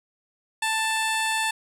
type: tone with low-pass filter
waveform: 15% pulse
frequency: 883 Hz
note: A5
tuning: 6 cents sharp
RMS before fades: -25 dBFS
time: 0.62-1.51 s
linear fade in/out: 5 ms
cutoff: 11000 Hz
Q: 1.3
effects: none